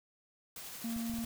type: noise with tremolo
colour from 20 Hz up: white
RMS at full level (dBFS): -45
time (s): 0.56-1.25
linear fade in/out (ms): 2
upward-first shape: sine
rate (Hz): 12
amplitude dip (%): 25
type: tone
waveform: triangle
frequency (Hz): 230.1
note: A#3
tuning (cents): -22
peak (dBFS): -33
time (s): 0.84-1.25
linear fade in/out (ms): 5
type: clicks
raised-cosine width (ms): 5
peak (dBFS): -36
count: 5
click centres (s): 0.964 / 1.097 / 1.139 / 1.187 / 1.243
effects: none